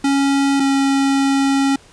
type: tone pair in turn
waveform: square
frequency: 277 / 274.1 Hz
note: C#4 / C#4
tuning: -1 / -19 cents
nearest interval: unison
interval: 18 cents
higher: first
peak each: -14 dBFS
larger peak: neither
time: 0.04-0.6 / 0.6-1.76 s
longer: second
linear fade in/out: 5 ms
effects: pink hiss -47 dBFS RMS until 1.92 s + resampled to 22050 Hz